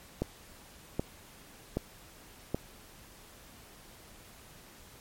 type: click train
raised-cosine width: 2 ms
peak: -16 dBFS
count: 4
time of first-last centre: 0.22-2.546 s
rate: 1.29 Hz
effects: pink hiss -54 dBFS RMS until 5 s + MP3 64 kbps